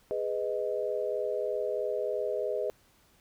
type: chord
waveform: sine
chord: G# minor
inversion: none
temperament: just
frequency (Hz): 415.3 / 498.4 / 623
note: G#4 / B4 / D#5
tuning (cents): 0 / +16 / +2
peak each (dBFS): -33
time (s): 0.11-2.7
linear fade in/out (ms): 0
effects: pink hiss -64 dBFS RMS until 3.2 s